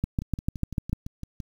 two click trains, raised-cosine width 5 ms, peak -22 / -12 dBFS, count 8 / 7, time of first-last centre 0.22-1.402 / 0.04-0.93 s, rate 5.92 / 6.74 Hz, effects 8-bit

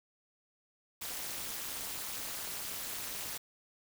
white noise with amplitude modulation, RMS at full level -36 dBFS, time 1.01-3.38 s, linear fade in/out 10 ms, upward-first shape sine, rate 233 Hz, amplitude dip 100%, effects none

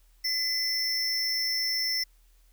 square tone pair together, 2020 / 5346 Hz, B6 / E8, +39 / +23 cents, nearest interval octave + perfect fourth, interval 1684 cents, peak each -35 / -27 dBFS, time 0.24-2.04 s, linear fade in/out 10 ms, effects added 40 Hz sine -57 dBFS peak until 2.52 s + white hiss -68 dBFS RMS until 2.52 s

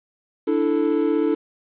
triangle chord, D suspended second, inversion none, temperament equal, 293.7 / 329.6 / 440 Hz, D4 / E4 / A4, 0 / 0 / 0 cents, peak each -20 dBFS, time 0.47-1.35 s, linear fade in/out 10 ms, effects resampled to 8000 Hz + 8-bit

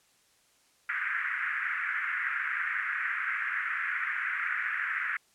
pink band-pass noise, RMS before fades -32 dBFS, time 0.89-5.17 s, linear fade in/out 2 ms, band 1400 to 2100 Hz, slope 48 dB/octave, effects white hiss -66 dBFS RMS until 5.34 s + low-pass 10000 Hz 12 dB/octave

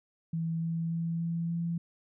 sine tone with pitch steps, 164.2 / 165.34 / 166.49 / 167.65 / 168.82 Hz, E3 / E3 / E3 / E3 / E3, -6 / +6 / +18 / +30 / +42 cents, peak -29 dBFS, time 0.33-1.78 s, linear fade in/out 5 ms, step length 290 ms, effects none

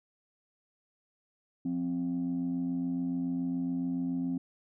sine tone pair together, 175.3 / 262.4 Hz, F3 / C4, +7 / +5 cents, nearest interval perfect fifth, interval 698 cents, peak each -34 / -29 dBFS, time 1.65-4.38 s, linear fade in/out 5 ms, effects tanh soft clip ceiling -25 dBFS

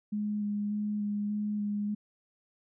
sine tone with vibrato, 207.7 Hz, G#3, in tune, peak -29 dBFS, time 0.12-1.95 s, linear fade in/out 10 ms, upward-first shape square, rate 1.7 Hz, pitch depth 12 cents each way, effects none

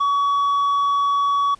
sine tone with tanh clipping, 1130 Hz, C#6, 33 cents sharp, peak -17 dBFS, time 0-1.55 s, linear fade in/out 10 ms, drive 4 dB, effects pink hiss -53 dBFS RMS until 1.59 s + resampled to 22050 Hz

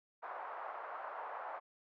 white band-pass noise, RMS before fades -45 dBFS, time 0.22-1.6 s, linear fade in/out 20 ms, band 620 to 1200 Hz, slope 24 dB/octave, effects none

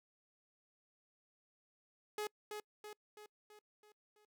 sawtooth tone with echo, 421.3 Hz, G#4, 25 cents sharp, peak -34 dBFS, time 2.18-2.27 s, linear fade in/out 2 ms, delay 330 ms, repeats 6, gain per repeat -5 dB, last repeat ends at 4.25 s, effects noise-tail reverb RT60 0.1 s tail -26 dB re dry

